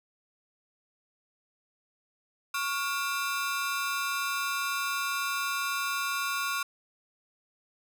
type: ring-modulated tone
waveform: sawtooth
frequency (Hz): 1262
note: D#6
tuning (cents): +24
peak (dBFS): -22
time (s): 2.54-6.63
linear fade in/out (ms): 5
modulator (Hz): 152
effects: none